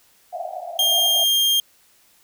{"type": "band-pass noise", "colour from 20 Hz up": "pink", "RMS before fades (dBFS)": -31, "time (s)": [0.32, 1.25], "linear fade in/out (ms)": 20, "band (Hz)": [640, 740], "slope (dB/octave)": 96}
{"type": "tone", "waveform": "40% pulse", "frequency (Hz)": 3207, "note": "G7", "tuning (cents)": 39, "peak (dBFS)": -15, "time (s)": [0.79, 1.6], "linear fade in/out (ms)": 2}
{"effects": ["white hiss -57 dBFS RMS until 2.23 s"]}